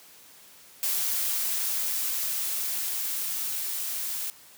blue noise with level ramp, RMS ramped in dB -27 to -32 dBFS, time 0.83-4.3 s, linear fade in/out 0 ms, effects white hiss -52 dBFS RMS until 4.57 s + high-pass 80 Hz 12 dB/octave

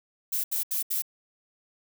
violet noise bursts, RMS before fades -28 dBFS, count 4, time 0.32-1.022 s, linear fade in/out 10 ms, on 120 ms, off 74 ms, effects none

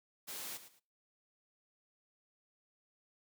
white noise with echo, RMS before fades -44 dBFS, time 0.27-0.58 s, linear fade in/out 20 ms, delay 110 ms, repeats 2, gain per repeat -12 dB, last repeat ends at 0.8 s, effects noise-tail reverb RT60 0.4 s tail -24 dB re dry + high-pass 150 Hz 12 dB/octave

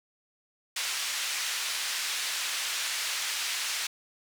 pink band-pass noise, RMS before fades -32 dBFS, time 0.76-3.87 s, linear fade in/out 5 ms, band 2000 to 8600 Hz, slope 12 dB/octave, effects none

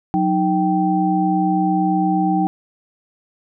sine tone cluster, 183.9 / 312.5 / 779 Hz, F#3 / D#4 / G5, -10 / +8 / -11 cents, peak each -19 dBFS, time 0.14-2.47 s, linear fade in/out 0 ms, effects none

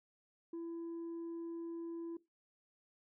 sine tone, 334.9 Hz, E4, 27 cents sharp, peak -38 dBFS, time 0.53-2.17 s, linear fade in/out 5 ms, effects noise-tail reverb RT60 0.2 s tail -19 dB re dry + tanh soft clip ceiling -40 dBFS

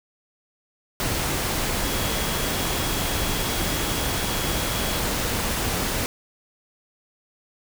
sine tone in noise, 3322 Hz, G#7, in tune, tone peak -36 dBFS, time 1.84-4.99 s, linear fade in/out 0 ms, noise pink, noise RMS -25 dBFS, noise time 1-6.06 s, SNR -14 dB, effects none

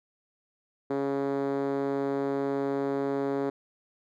5% pulse tone with band-pass filter, 138.59 Hz, C#3, in tune, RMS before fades -29 dBFS, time 0.9-3.5 s, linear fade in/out 5 ms, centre 350 Hz, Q 2.8, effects none

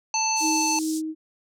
harmonic tone, 880 Hz, A5, in tune, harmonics 1 / 3 / 5 / 7, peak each -25 / -30 / -30 / -25 dBFS, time 0.14-0.79 s, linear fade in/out 2 ms
white band-pass noise, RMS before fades -36 dBFS, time 0.35-1.02 s, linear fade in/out 50 ms, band 4800 to 9500 Hz, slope 24 dB/octave
sine tone with tremolo, 315 Hz, D#4, 21 cents sharp, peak -23 dBFS, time 0.4-1.15 s, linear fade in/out 50 ms, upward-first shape sine, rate 2.5 Hz, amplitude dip 40%
effects none

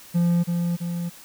triangle tone with echo, 172.5 Hz, F3, 21 cents flat, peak -15 dBFS, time 0.14-0.44 s, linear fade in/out 20 ms, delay 330 ms, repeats 2, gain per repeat -4 dB, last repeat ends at 1.1 s, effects white hiss -46 dBFS RMS until 1.24 s

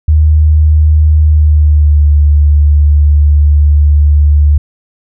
sine tone with pitch glide, 76.8 to 73.63 Hz, D#2 to D2, -22 to +5 cents, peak -3 dBFS, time 0.08-4.58 s, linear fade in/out 5 ms, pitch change -73 cents, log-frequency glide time 1.22-2.08 s, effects none

